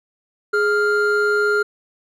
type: tone pair together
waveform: triangle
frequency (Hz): 416.9 / 1398.8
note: G#4 / F6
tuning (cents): +7 / +2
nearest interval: octave + major sixth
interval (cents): 2095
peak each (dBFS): -16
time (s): 0.53-1.63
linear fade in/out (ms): 10
effects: none